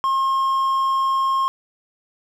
triangle tone, 1072 Hz, C6, 42 cents sharp, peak -15 dBFS, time 0.04-1.48 s, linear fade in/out 0 ms, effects none

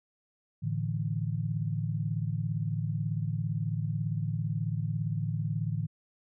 sine chord, A suspended fourth, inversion none, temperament equal, 110 / 146.83 / 164.81 Hz, A2 / D3 / E3, 0 / 0 / 0 cents, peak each -32 / -33 / -34 dBFS, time 0.62-5.87 s, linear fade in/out 20 ms, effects none

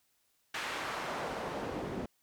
pink noise with band-pass filter sweep, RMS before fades -38 dBFS, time 0.54-2.06 s, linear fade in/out 5 ms, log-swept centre 1900 to 280 Hz, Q 0.78, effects white hiss -74 dBFS RMS until 2.22 s

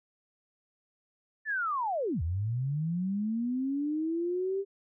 sine linear two-way sweep, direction down then up, 1790 to 76.7 to 399.3 Hz, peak -28 dBFS, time 1.45-4.65 s, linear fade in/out 50 ms, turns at 2.22 s, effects none

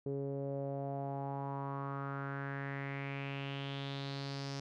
sawtooth tone with low-pass filter sweep, 138.59 Hz, C#3, in tune, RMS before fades -40 dBFS, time 0.06-4.6 s, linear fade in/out 2 ms, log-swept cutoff 420 to 5400 Hz, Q 4.5, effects none

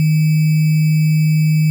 sine tone with sample-and-hold, 155.56 Hz, D#3, in tune, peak -10 dBFS, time 0-1.7 s, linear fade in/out 0 ms, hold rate 2450 Hz, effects none

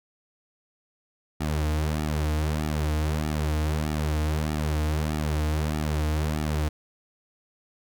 sawtooth tone with flanger, 76.5 Hz, D#2, 29 cents flat, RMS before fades -26 dBFS, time 1.4-6.69 s, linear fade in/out 10 ms, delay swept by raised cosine 1.9 to 5.3 ms, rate 1.6 Hz, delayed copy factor -0.8, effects none

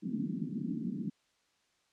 white band-pass noise, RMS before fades -36 dBFS, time 0.02-1.1 s, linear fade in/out 20 ms, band 160 to 280 Hz, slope 48 dB/octave, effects white hiss -73 dBFS RMS until 1.92 s + low-pass 6000 Hz 12 dB/octave

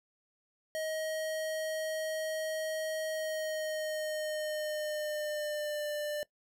square tone with pitch glide, 630 to 594.6 Hz, D#5 to D5, +21 to +21 cents, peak -34 dBFS, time 0.75-6.23 s, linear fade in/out 0 ms, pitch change -100 cents, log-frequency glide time 3.11-5.88 s, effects noise-tail reverb RT60 0.1 s tail -20 dB re dry

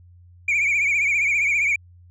sine tone with vibrato, 2308 Hz, D7, 31 cents flat, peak -15 dBFS, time 0.48-1.76 s, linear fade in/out 5 ms, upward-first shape triangle, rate 15 Hz, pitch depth 110 cents each way, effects tanh soft clip ceiling -16 dBFS + added 88 Hz sine -46 dBFS peak until 2.1 s

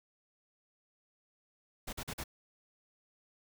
pink noise bursts, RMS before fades -40 dBFS, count 4, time 1.87-2.239 s, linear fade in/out 10 ms, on 60 ms, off 43 ms, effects none

